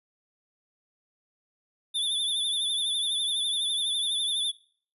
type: tone with vibrato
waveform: square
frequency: 3520 Hz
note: A7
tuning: in tune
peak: -26 dBFS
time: 1.94-4.52 s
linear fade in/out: 20 ms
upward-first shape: triangle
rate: 12 Hz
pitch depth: 73 cents each way
effects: noise-tail reverb RT60 0.5 s tail -22 dB re dry + resampled to 32000 Hz